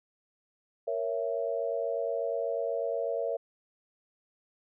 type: chord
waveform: sine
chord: A# diminished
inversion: none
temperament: equal with one note detuned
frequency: 466.2 / 554.4 / 666.1 Hz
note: A#4 / C#5 / E5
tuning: 0 / 0 / +18 cents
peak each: -33 dBFS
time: 0.87-3.37 s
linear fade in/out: 10 ms
effects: none